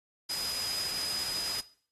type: tone in noise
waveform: sine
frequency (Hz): 4978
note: D#8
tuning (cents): 0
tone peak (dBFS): -32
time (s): 0.29-1.61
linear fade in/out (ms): 10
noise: white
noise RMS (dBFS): -37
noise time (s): 0.29-1.61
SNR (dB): +2
effects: noise-tail reverb RT60 0.5 s tail -18 dB re dry + AAC 32 kbps